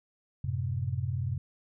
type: chord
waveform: sine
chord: F# diminished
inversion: none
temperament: equal with one note detuned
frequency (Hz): 92.5 / 110.7 / 130.81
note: F#2 / A2 / C3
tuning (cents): 0 / +11 / 0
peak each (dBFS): -33 / -35 / -32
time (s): 0.44-1.38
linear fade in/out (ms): 5
effects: none